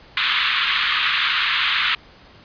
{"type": "band-pass noise", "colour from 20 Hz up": "white", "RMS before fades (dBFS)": -20, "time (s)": [0.17, 1.95], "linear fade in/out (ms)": 2, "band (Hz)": [1100, 3800], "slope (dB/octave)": 48, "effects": ["pink hiss -47 dBFS RMS until 2.44 s", "resampled to 11025 Hz"]}